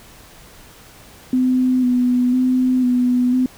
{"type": "tone with vibrato", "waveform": "sine", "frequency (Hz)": 251.5, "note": "B3", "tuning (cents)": 32, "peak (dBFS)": -13, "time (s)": [1.33, 3.46], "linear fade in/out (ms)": 2, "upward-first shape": "square", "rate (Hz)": 1, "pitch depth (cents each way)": 24, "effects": ["pink hiss -44 dBFS RMS until 3.57 s"]}